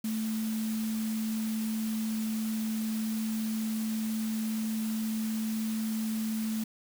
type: tone in noise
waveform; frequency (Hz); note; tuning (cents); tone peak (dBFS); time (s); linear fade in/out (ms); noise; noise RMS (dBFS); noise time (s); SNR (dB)
sine; 220; A3; 0; -29; 0.04-6.64; 5; white; -43; 0.04-6.64; +11
effects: none